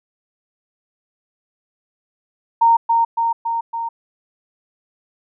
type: tone with echo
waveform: sine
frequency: 923 Hz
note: A#5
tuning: 17 cents flat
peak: -9 dBFS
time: 2.61-2.77 s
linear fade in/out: 10 ms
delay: 280 ms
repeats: 4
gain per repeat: -3 dB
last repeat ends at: 3.89 s
effects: none